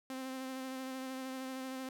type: tone with vibrato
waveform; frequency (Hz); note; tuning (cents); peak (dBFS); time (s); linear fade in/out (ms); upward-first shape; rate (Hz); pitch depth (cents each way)
sawtooth; 261.6; C4; 0; -36; 0.1-1.89; 2; sine; 13; 19
effects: none